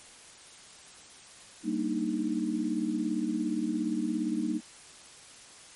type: chord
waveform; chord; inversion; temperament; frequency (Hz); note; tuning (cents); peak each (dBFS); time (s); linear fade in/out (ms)
sine; Eb major seventh; first; equal; 196 / 233.1 / 293.7 / 311.1; G3 / Bb3 / D4 / Eb4; 0 / 0 / 0 / 0; -35 / -32 / -36 / -31; 1.63-4.61; 50
effects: white hiss -51 dBFS RMS until 5.75 s + MP3 48 kbps